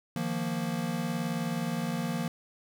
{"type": "chord", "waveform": "square", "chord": "Eb suspended second", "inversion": "none", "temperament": "equal", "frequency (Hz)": [155.56, 174.61, 233.1], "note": ["Eb3", "F3", "Bb3"], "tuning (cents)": [0, 0, 0], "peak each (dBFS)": [-37, -34, -34], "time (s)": [0.16, 2.28], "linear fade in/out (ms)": 2, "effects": []}